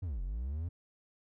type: linear two-way sweep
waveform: triangle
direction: down then up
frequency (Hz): 99 to 41.2 to 89.3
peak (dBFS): -32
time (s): 0.02-0.69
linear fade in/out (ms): 10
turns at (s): 0.22
effects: none